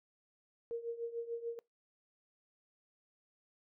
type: tone with tremolo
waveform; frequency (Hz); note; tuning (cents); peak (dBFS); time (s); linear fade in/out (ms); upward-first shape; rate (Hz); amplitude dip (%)
sine; 466.2; A#4; 0; -34; 0.71-1.59; 0; triangle; 6.8; 85
effects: noise-tail reverb RT60 0.2 s tail -24 dB re dry